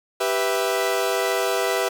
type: chord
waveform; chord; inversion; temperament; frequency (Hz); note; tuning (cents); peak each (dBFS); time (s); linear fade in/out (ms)
sawtooth; E minor; first; equal; 392 / 493.9 / 659.3; G4 / B4 / E5; 0 / 0 / 0; -21; 0.2-1.89; 10
effects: 8-bit